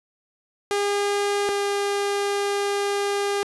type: tone pair in turn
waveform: sawtooth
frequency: 405.6 / 403.3 Hz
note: G#4 / G4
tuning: -41 / +49 cents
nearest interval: unison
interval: 10 cents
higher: first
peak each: -17 / -18 dBFS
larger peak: first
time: 0.71-1.49 / 1.49-3.43 s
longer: second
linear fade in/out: 0 ms
effects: resampled to 24000 Hz + 8-bit